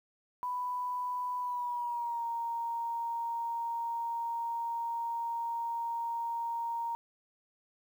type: tone with pitch glide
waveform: sine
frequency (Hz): 992 to 930.9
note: B5 to A#5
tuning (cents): +7 to -3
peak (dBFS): -32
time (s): 0.43-6.95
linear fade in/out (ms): 0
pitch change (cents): -110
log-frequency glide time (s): 1.4-2.25
effects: 10-bit